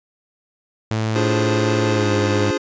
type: tone with pitch glide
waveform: sawtooth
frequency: 110 to 102.63 Hz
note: A2 to G#2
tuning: 0 to -20 cents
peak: -15 dBFS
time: 0.91-2.51 s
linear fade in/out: 0 ms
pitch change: -120 cents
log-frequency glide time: 1.85-2.14 s
type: chord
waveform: square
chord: D half-diminished seventh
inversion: none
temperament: equal with one note detuned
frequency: 291.3 / 349.2 / 415.3 / 523.3 Hz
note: D4 / F4 / Ab4 / C5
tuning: -14 / 0 / 0 / 0 cents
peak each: -25 dBFS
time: 1.15-2.58 s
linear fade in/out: 10 ms
effects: resampled to 16000 Hz